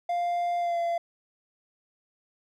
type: tone with pitch glide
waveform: triangle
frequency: 698.5 to 683.7 Hz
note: F5 to F5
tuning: 0 to -37 cents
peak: -23 dBFS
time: 0.09-0.98 s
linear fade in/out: 5 ms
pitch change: -37 cents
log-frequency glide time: 0.59-0.78 s
effects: none